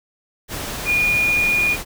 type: tone in noise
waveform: sine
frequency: 2437 Hz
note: D#7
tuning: 37 cents flat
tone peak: -15 dBFS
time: 0.85-1.77 s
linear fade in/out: 50 ms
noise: pink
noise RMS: -28 dBFS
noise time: 0.48-1.85 s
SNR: +10 dB
effects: none